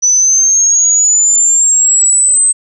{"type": "linear sweep", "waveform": "sine", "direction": "up", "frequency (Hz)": [5940, 8260], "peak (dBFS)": -6, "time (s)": [0.02, 2.53], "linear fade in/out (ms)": 20, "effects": []}